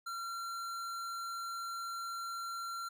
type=tone with hard clipping; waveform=sine; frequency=1368 Hz; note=F6; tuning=36 cents flat; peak=-40 dBFS; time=0.06-2.89 s; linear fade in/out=10 ms; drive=17 dB; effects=none